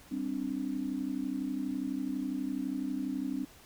sine chord, G suspended fourth, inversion none, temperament equal, 196 / 261.6 / 293.7 Hz, G3 / C4 / D4, 0 / 0 / 0 cents, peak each -40 / -34 / -36 dBFS, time 0.11-3.45 s, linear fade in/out 10 ms, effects pink hiss -56 dBFS RMS until 3.65 s

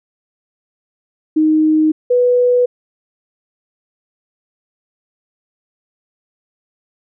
sine tone pair in turn, 311.1 / 492.7 Hz, D#4 / B4, 0 / -4 cents, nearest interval minor sixth, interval 796 cents, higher second, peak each -9 dBFS, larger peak neither, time 1.36-1.92 / 2.1-2.66 s, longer neither, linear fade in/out 10 ms, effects none

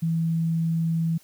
sine tone, 164.3 Hz, E3, 5 cents flat, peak -21 dBFS, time 0.02-1.18 s, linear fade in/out 10 ms, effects white hiss -56 dBFS RMS until 1.23 s

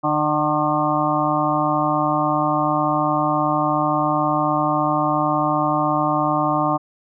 harmonic tone with a mistuned harmonic, 150.6 Hz, D3, 44 cents sharp, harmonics 1 / 2 / 4 / 5 / 6 / 7 / 8, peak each -27 / -23 / -25 / -23 / -27 / -23 / -25 dBFS, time 0.03-6.78 s, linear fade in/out 20 ms, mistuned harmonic 7, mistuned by +28 cents, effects none

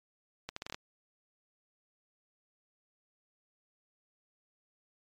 accelerating click train, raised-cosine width 0.2 ms, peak -21 dBFS, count 7, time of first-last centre 0.49-0.745 s, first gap 74 ms, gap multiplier 0.77, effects MP3 96 kbps

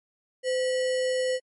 sine tone with sample-and-hold, 512 Hz, C5, 38 cents flat, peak -23 dBFS, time 0.43-1.4 s, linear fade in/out 50 ms, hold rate 2450 Hz, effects MP3 48 kbps

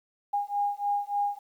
sine beating tone pair, 813 / 816.4 Hz, G#5 / G#5, -37 / -30 cents, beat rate 3.4 Hz, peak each -29 dBFS, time 0.33-1.39 s, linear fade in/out 10 ms, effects 10-bit

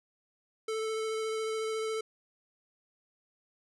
square tone with vibrato, 440 Hz, A4, in tune, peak -32 dBFS, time 0.68-2.01 s, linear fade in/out 5 ms, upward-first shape triangle, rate 14 Hz, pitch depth 14 cents each way, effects resampled to 24000 Hz

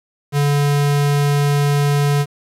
square tone, 143.9 Hz, D3, 35 cents flat, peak -14 dBFS, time 0.32-2.26 s, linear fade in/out 50 ms, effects resampled to 32000 Hz + 7-bit

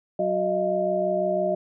sine tone cluster, 186.9 / 366 / 616 / 682 Hz, F#3 / F#4 / D#5 / F5, +18 / -19 / -17 / -41 cents, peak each -31 / -29 / -23 / -29 dBFS, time 0.19-1.55 s, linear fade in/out 5 ms, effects none

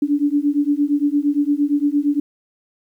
sine beating tone pair, 285.4 / 294.1 Hz, D4 / D4, -49 / +3 cents, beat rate 8.7 Hz, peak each -18 dBFS, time 0.02-2.2 s, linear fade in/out 5 ms, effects 9-bit

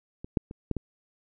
clicks, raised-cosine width 3 ms, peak -25 / -10 / -26 / -14 / -18 dBFS, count 5, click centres 0.245 / 0.372 / 0.511 / 0.713 / 0.767 s, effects none

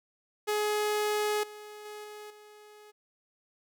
sawtooth tone with level steps, 420.8 Hz, G#4, 23 cents sharp, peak -23 / -40 / -37 / -39 / -47 dBFS, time 0.47-2.92 s, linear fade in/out 20 ms, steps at 1.43 / 1.85 / 2.04 / 2.3 s, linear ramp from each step 5 ms, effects none

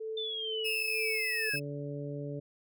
sine tone with tremolo, 440.4 Hz, A4, 2 cents sharp, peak -34 dBFS, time 0-1.5 s, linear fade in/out 10 ms, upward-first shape sine, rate 2.1 Hz, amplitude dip 70%
sine linear sweep, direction down, 3564 to 1600 Hz, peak -34 dBFS, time 0.17-1.56 s, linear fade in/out 5 ms
35% pulse tone, 2600 Hz, E7, 24 cents flat, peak -30 dBFS, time 0.64-1.6 s, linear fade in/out 20 ms
harmonic tone, 143.9 Hz, D3, 35 cents flat, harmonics 1 / 2 / 3 / 4, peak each -38 / -42 / -42 / -44 dBFS, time 1.53-2.4 s, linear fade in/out 10 ms
effects none

